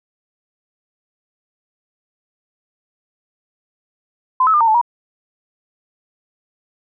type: tone with pitch steps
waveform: sine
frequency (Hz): 1023 / 1295 / 1202 / 915 / 871 / 953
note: C6 / E6 / D6 / A#5 / A5 / A#5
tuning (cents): -39 / -31 / +40 / -32 / -18 / +38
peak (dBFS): -10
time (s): 4.4-4.814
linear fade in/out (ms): 5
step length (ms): 69
effects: none